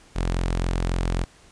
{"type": "tone", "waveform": "sawtooth", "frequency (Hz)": 43.65, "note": "F1", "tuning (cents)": 0, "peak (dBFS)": -18, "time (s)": [0.15, 1.25], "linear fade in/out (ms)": 20, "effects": ["pink hiss -53 dBFS RMS until 1.51 s", "resampled to 22050 Hz"]}